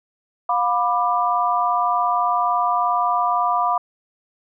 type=chord; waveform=sine; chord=B diminished; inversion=second; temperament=just; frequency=711.2 / 987.8 / 1185.3 Hz; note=F5 / B5 / D6; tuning=+31 / 0 / +16 cents; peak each=-21 dBFS; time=0.49-3.78 s; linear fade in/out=5 ms; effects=none